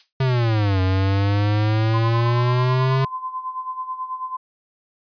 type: noise with exponential decay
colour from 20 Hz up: violet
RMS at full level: -33 dBFS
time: 0-0.13 s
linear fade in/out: 1 ms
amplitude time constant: 28 ms
type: exponential two-way sweep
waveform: square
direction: down then up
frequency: 134.9 to 92.9 to 134.9 Hz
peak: -17 dBFS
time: 0.2-3.05 s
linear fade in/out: 5 ms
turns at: 0.81 s
type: tone with tremolo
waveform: sine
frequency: 1029 Hz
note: C6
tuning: 29 cents flat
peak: -23 dBFS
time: 1.93-4.37 s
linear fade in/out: 10 ms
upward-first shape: sine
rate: 9.2 Hz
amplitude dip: 70%
effects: resampled to 11025 Hz